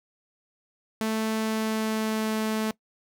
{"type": "tone with pitch glide", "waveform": "sawtooth", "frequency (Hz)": [220, 218.1], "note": ["A3", "A3"], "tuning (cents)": [0, -15], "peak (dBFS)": -21, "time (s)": [1.01, 2.71], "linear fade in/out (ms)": 0, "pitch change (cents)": -15, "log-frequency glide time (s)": [1.35, 2.34], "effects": ["noise-tail reverb RT60 0.1 s tail -21 dB re dry"]}